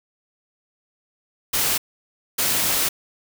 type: noise bursts at uneven times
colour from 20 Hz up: white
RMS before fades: -21 dBFS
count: 2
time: 1.53-1.78 / 2.38-2.89 s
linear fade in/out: 10 ms
effects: none